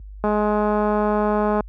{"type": "click train", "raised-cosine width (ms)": 1, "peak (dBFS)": -8, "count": 288, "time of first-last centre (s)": [0.24, 1.607], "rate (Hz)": 210, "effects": ["added 50 Hz sine -26 dBFS peak until 1.68 s", "high-pass 80 Hz 12 dB/octave"]}